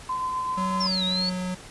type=tone with tremolo; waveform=sine; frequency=1026 Hz; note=C6; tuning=34 cents flat; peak=-24 dBFS; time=0.09-0.87 s; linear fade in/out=5 ms; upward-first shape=triangle; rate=7.8 Hz; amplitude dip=30%
type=tone with pitch glide; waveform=square; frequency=187.1 to 182.93 Hz; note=F#3 to F#3; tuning=+20 to -19 cents; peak=-28 dBFS; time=0.57-1.55 s; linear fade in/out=10 ms; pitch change=-39 cents; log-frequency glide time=0.91-1.33 s
type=exponential two-way sweep; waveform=sine; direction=down then up; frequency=5588 to 3729 to 4524 Hz; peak=-24 dBFS; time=0.8-1.3 s; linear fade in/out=10 ms; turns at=1.04 s
effects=pink hiss -44 dBFS RMS until 1.7 s + resampled to 24000 Hz